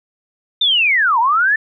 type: linear two-way sweep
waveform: sine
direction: down then up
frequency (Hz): 3649 to 876 to 1795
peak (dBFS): -11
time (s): 0.61-1.56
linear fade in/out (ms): 5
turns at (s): 1.19
effects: none